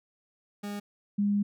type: tone pair in turn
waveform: 40% pulse / sine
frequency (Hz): 204.5 / 203.7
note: G#3 / G#3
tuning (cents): -26 / -33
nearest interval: unison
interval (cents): 7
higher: first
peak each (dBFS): -33 / -23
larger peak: second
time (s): 0.63-0.8 / 1.18-1.43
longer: second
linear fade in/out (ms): 10
effects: none